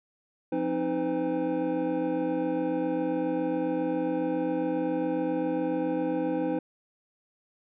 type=tone cluster; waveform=triangle; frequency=177 / 264.2 / 311.5 / 506 / 804 Hz; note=F3 / C4 / D#4 / B4 / G5; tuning=+23 / +17 / +2 / +42 / +44 cents; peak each=-36 / -31 / -27 / -29 / -36 dBFS; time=0.52-6.59 s; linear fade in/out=5 ms; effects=resampled to 8000 Hz

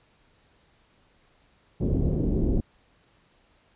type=low-pass noise; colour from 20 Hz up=pink; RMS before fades=-24 dBFS; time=1.8-2.61 s; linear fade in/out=10 ms; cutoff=410 Hz; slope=24 dB/octave; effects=pink hiss -63 dBFS RMS until 3.75 s + resampled to 8000 Hz

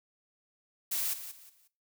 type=noise with echo; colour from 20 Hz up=blue; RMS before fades=-32 dBFS; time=0.91-1.14 s; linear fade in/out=10 ms; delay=180 ms; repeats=3; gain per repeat=-11 dB; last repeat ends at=1.68 s; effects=noise-tail reverb RT60 0.3 s tail -17 dB re dry

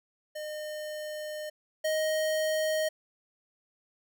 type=tone pair in turn; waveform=square; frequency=609 / 624.7 Hz; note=D#5 / D#5; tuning=-37 / +7 cents; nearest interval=unison; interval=44 cents; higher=second; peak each=-36 / -27 dBFS; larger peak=second; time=0.35-1.5 / 1.84-2.89 s; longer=first; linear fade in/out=10 ms; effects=none

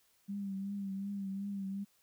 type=tone with vibrato; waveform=sine; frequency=197.3 Hz; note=G3; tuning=11 cents sharp; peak=-36 dBFS; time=0.28-1.85 s; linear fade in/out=20 ms; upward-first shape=triangle; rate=2.7 Hz; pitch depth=49 cents each way; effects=white hiss -71 dBFS RMS until 2.02 s

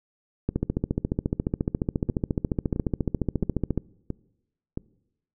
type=two click trains; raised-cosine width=3 ms; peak=-16 / -11 dBFS; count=5 / 48; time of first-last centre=2.09-4.775 / 0.49-3.777 s; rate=1.49 / 14.3 Hz; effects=noise-tail reverb RT60 0.9 s tail -23 dB re dry

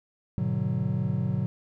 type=chord; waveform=triangle; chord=G# half-diminished seventh; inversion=none; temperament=just; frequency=103.83 / 124.59 / 149.51 / 186.89 Hz; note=G#2 / B2 / D3 / F#3; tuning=0 / +16 / +31 / +18 cents; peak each=-30 / -27 / -29 / -28 dBFS; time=0.38-1.46 s; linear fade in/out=0 ms; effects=none

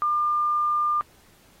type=tone; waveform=sine; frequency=1200 Hz; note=D6; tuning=37 cents sharp; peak=-20 dBFS; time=0.02-1.01 s; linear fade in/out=0 ms; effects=pink hiss -57 dBFS RMS until 1.6 s + AAC 48 kbps

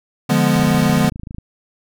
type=chord; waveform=square; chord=D diminished seventh; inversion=none; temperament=equal; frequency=146.83 / 174.61 / 207.7 / 246.9 Hz; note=D3 / F3 / Ab3 / Cb4; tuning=0 / 0 / 0 / 0 cents; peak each=-19 dBFS; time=0.29-1.1 s; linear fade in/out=10 ms
type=click train; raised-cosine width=5 ms; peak=-18 dBFS; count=23; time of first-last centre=0.56-1.384 s; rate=26.7 Hz
effects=none

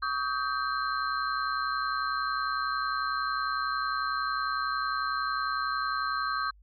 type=tone cluster; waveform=sine; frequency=1132 / 1263 / 1570 / 4144 Hz; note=C#6 / D#6 / G6 / C8; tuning=+36 / +26 / +2 / -17 cents; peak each=-32 / -32 / -33 / -39 dBFS; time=0.02-6.51 s; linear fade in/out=10 ms; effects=added 50 Hz sine -54 dBFS peak until 6.62 s

